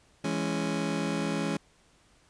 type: chord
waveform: 30% pulse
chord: C# minor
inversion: first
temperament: just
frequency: 166.31 / 207.9 / 277.2 Hz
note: E3 / G#3 / C#4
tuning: +16 / +2 / 0 cents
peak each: -30 dBFS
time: 0.24-1.57 s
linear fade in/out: 5 ms
effects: pink hiss -63 dBFS RMS until 2.29 s + resampled to 22050 Hz